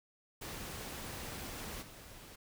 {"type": "noise with level steps", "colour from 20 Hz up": "pink", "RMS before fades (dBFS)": [-44, -53], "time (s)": [0.41, 2.36], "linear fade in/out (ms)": 10, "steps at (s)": 1.81, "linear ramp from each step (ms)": 20, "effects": []}